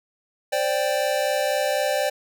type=chord; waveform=square; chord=C suspended second; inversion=none; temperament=equal; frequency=523.3 / 587.3 / 784 Hz; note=C5 / D5 / G5; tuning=0 / 0 / 0 cents; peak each=-27 / -24 / -28 dBFS; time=0.52-2.1 s; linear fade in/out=10 ms; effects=none